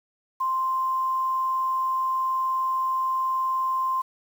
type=tone with quantisation; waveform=sine; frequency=1046.5 Hz; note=C6; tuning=in tune; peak=-22 dBFS; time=0.4-4.02 s; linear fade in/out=10 ms; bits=8; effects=none